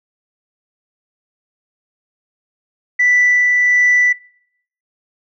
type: tone with tremolo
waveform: sine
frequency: 1975.5 Hz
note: B6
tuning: in tune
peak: -8 dBFS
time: 2.99-4.13 s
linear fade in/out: 10 ms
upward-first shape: sine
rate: 1.4 Hz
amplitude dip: 25%
effects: noise-tail reverb RT60 0.7 s tail -22 dB re dry + tanh soft clip ceiling -6 dBFS